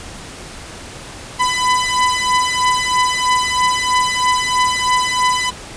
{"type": "beating tone pair", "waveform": "sawtooth", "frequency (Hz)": [1000, 1003.1], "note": ["B5", "B5"], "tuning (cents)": [21, 27], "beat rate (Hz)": 3.1, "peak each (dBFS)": -13, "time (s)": [1.39, 5.51], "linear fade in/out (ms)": 20, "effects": ["pink hiss -33 dBFS RMS until 5.76 s", "resampled to 22050 Hz"]}